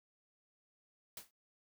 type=noise with exponential decay; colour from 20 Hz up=white; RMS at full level=-43 dBFS; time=1.17-1.31 s; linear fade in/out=2 ms; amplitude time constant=30 ms; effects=noise-tail reverb RT60 0.1 s tail -21 dB re dry